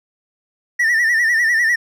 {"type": "tone with vibrato", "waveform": "triangle", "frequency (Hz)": 1864.7, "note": "A#6", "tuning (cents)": 0, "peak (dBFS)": -11, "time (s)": [0.79, 1.76], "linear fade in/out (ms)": 10, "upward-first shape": "sine", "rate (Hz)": 10, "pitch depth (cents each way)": 88, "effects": []}